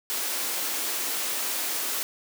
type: high-pass noise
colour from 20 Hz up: white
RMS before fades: -29 dBFS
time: 0.1-2.03 s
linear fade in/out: 0 ms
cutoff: 240 Hz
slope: 48 dB/octave
effects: none